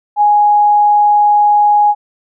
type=tone; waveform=sine; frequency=830.6 Hz; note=G#5; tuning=in tune; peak=-6 dBFS; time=0.16-1.95 s; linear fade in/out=50 ms; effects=none